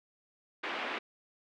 white band-pass noise, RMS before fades -37 dBFS, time 0.63-0.99 s, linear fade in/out 10 ms, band 260 to 2700 Hz, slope 24 dB/octave, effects none

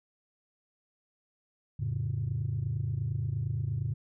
sine chord, F augmented, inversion none, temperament equal, 87.31 / 110 / 138.59 Hz, F2 / A2 / C#3, 0 / 0 / 0 cents, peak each -36 / -31 / -32 dBFS, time 1.79-3.94 s, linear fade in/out 10 ms, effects tanh soft clip ceiling -23 dBFS

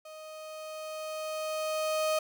35% pulse tone with level ramp, 624 Hz, D#5, 5 cents sharp, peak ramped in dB -43 to -24 dBFS, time 0.05-2.19 s, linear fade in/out 5 ms, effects none

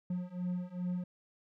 triangle beating tone pair, 178.1 / 180.6 Hz, F3 / F#3, +34 / -42 cents, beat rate 2.5 Hz, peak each -36 / -35 dBFS, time 0.1-1.04 s, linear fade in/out 5 ms, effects none

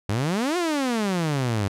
sawtooth exponential two-way sweep, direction up then down, 95 to 365.5 to 95 Hz, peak -18 dBFS, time 0.09-1.68 s, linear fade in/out 0 ms, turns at 0.57 s, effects low-pass 10000 Hz 12 dB/octave

